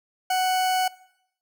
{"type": "tone", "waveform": "40% pulse", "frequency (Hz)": 743, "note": "F#5", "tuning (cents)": 7, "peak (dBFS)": -20, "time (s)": [0.3, 0.88], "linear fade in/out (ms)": 5, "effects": ["noise-tail reverb RT60 0.8 s tail -21 dB re dry"]}